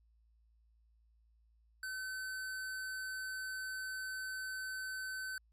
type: tone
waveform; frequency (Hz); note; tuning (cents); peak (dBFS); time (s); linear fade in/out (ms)
square; 1526; G6; -47; -40; 1.83-5.38; 2
effects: added 56 Hz sine -66 dBFS peak until 5.52 s + MP3 64 kbps